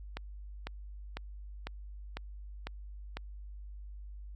click train, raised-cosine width 0.3 ms, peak -22 dBFS, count 7, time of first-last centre 0.17-3.17 s, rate 2 Hz, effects added 50 Hz sine -43 dBFS peak until 4.35 s

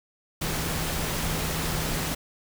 sine tone in noise, 160 Hz, D#3, 49 cents sharp, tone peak -34 dBFS, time 0.41-2.15 s, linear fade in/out 10 ms, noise pink, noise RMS -29 dBFS, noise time 0.41-2.15 s, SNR -8 dB, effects none

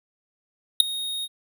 square tone with ADSR envelope, 3729 Hz, A#7, in tune, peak -6 dBFS, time 0.8-1.28 s, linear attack 3 ms, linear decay 6 ms, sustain -22 dB, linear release 40 ms, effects none

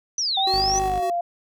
sine exponential two-way sweep, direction down then up, 6110 to 3525 to 6110 Hz, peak -21 dBFS, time 0.18-0.79 s, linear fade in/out 2 ms, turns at 0.38 s
sine tone with pitch glide, 774 to 693.6 Hz, G5 to F5, -22 to -12 cents, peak -21 dBFS, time 0.37-1.21 s, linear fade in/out 5 ms, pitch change -190 cents, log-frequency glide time 0.81-1.05 s
square tone with tremolo, 375.1 Hz, F#4, 24 cents sharp, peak -28 dBFS, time 0.47-1.1 s, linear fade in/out 2 ms, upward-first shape square, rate 3.6 Hz, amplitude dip 40%
sawtooth tone, 50.3 Hz, G1, 45 cents sharp, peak -26 dBFS, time 0.53-1 s, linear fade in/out 10 ms
effects none

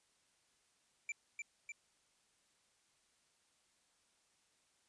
square tone with echo, 2349 Hz, D7, in tune, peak -39 dBFS, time 1.09-1.12 s, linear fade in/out 2 ms, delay 300 ms, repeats 2, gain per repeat -3 dB, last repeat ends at 1.72 s, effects white hiss -75 dBFS RMS until 4.88 s + resampled to 22050 Hz

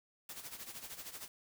white noise with tremolo, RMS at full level -45 dBFS, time 0.29-1.28 s, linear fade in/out 2 ms, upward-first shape sine, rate 13 Hz, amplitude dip 70%, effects none

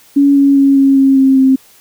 sine tone with pitch steps, 281.5 / 278.6 / 275.7 / 272.9 / 270 / 267.2 / 264.5 Hz, C#4 / C#4 / C#4 / C#4 / C#4 / C4 / C4, +27 / +9 / -9 / -27 / -45 / +36 / +19 cents, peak -5 dBFS, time 0.16-1.56 s, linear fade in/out 10 ms, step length 200 ms, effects white hiss -45 dBFS RMS until 1.8 s

